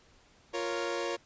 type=chord; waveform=sawtooth; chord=Bb minor; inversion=second; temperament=equal; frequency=349.2 / 466.2 / 554.4 Hz; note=F4 / Bb4 / Db5; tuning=0 / 0 / 0 cents; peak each=-32 dBFS; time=0.53-1.17 s; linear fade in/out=20 ms; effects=pink hiss -62 dBFS RMS until 1.25 s + resampled to 16000 Hz